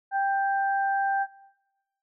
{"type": "tone pair together", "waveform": "sine", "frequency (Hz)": [787, 1574], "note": ["G5", "G6"], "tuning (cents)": [7, 7], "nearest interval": "octave", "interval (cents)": 1200, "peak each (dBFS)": [-23, -30], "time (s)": [0.11, 1.27], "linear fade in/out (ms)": 50, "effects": ["noise-tail reverb RT60 1.0 s tail -21 dB re dry"]}